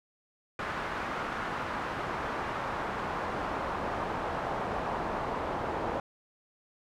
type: noise with band-pass filter sweep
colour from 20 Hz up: brown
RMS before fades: -34 dBFS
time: 0.59-6 s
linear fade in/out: 2 ms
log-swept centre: 1400 to 830 Hz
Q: 1.3
effects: none